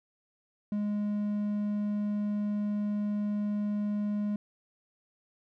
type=tone; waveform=triangle; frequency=207.4 Hz; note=G#3; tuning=2 cents flat; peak=-26 dBFS; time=0.72-4.36 s; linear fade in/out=2 ms; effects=none